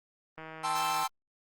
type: click train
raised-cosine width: 0.5 ms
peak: -29 dBFS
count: 105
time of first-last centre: 0.38-1.034 s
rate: 159 Hz
type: chord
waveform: 45% pulse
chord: A minor seventh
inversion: third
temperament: equal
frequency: 784 / 880 / 1046.5 / 1318.5 Hz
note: G5 / A5 / C6 / E6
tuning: 0 / 0 / 0 / 0 cents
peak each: -34 dBFS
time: 0.63-1.08 s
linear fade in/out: 20 ms
effects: Opus 32 kbps